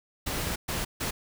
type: noise bursts at uneven times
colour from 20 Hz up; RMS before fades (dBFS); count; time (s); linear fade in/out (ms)
pink; -31; 3; 0.26-0.56 / 0.68-0.85 / 1-1.11; 10
effects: none